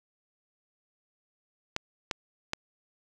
clicks, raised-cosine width 0.2 ms, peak -12 dBFS, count 3, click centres 1.764 / 2.112 / 2.534 s, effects none

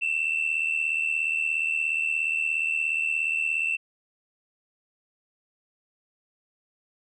sine tone pair together, 2637 / 2714 Hz, E7 / E7, 0 / +50 cents, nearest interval unison, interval 50 cents, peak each -25 dBFS, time 0.01-3.77 s, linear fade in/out 20 ms, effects tanh soft clip ceiling -19 dBFS

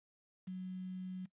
sine tone with quantisation, 185 Hz, F#3, in tune, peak -40 dBFS, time 0.47-1.26 s, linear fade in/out 10 ms, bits 10, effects noise-tail reverb RT60 0.1 s tail -19 dB re dry + resampled to 8000 Hz

